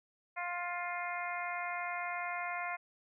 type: harmonic tone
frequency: 351.5 Hz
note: F4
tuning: 11 cents sharp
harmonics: 2 / 3 / 4 / 5 / 6 / 7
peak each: -40 / -42 / -44 / -46 / -41 / -47 dBFS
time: 0.36-2.77 s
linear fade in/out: 20 ms
effects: none